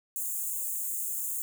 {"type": "high-pass noise", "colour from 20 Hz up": "white", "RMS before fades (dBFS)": -33, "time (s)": [0.16, 1.42], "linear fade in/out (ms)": 0, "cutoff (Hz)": 6700, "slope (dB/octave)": 96, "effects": []}